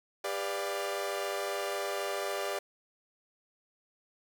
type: chord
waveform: sawtooth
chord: G dominant seventh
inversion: none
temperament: equal with one note detuned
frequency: 399.5 / 493.9 / 587.3 / 698.5 Hz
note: G4 / B4 / D5 / F5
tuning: +33 / 0 / 0 / 0 cents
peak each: -33 / -37 / -32 / -37 dBFS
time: 0.24-2.59 s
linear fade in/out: 5 ms
effects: none